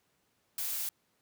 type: noise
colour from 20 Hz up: blue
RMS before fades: -35 dBFS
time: 0.58-0.89 s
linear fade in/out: 2 ms
effects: pink hiss -74 dBFS RMS until 1.21 s + high-pass 100 Hz 12 dB/octave